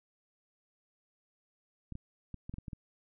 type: clicks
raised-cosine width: 5 ms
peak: -29 dBFS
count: 8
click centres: 1.923 / 1.954 / 2.343 / 2.495 / 2.54 / 2.584 / 2.682 / 2.732 s
effects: none